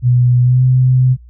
sine tone with pitch glide, 123.47 to 128.05 Hz, B2 to C3, 0 to -37 cents, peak -7 dBFS, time 0.02-1.17 s, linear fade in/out 50 ms, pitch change +63 cents, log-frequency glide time 0.42-0.62 s, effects added 60 Hz sine -36 dBFS peak until 1.29 s

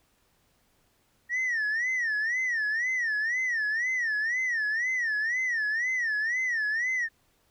sine tone with vibrato, 1864.7 Hz, A#6, in tune, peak -23 dBFS, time 1.29-7.09 s, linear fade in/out 50 ms, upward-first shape sine, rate 2 Hz, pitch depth 170 cents each way, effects tanh soft clip ceiling -24 dBFS + pink hiss -68 dBFS RMS until 7.5 s

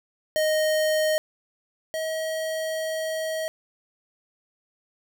square tone pair in turn, 621 / 636.6 Hz, D#5 / D#5, -3 / +39 cents, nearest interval unison, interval 42 cents, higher second, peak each -21 / -27 dBFS, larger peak first, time 0.36-1.18 / 1.94-3.48 s, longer second, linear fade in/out 0 ms, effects none

